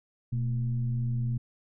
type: tone with frequency modulation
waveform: sine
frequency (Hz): 122.3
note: B2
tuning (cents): -16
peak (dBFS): -26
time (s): 0.32-1.38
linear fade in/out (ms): 10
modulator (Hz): 103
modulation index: 0.47
effects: none